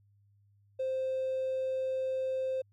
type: tone with hard clipping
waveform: triangle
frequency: 523.3 Hz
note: C5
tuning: in tune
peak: -30 dBFS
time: 0.79-2.62 s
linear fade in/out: 10 ms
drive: 3 dB
effects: added 101 Hz sine -63 dBFS peak until 2.72 s